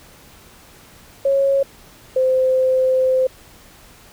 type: tone pair in turn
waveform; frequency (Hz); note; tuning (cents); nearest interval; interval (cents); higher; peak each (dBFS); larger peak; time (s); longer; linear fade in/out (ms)
sine; 549 / 518.2; C#5 / C5; -17 / -17; minor second; 100; first; -13; neither; 1.25-1.63 / 2.16-3.27; second; 5
effects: pink hiss -46 dBFS RMS until 4.12 s